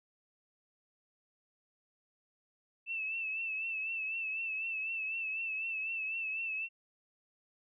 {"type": "tone with vibrato", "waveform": "sine", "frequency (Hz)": 2637, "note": "E7", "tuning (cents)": 0, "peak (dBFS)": -34, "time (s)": [2.86, 6.69], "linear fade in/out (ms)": 50, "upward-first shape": "triangle", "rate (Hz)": 4, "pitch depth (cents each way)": 59, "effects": []}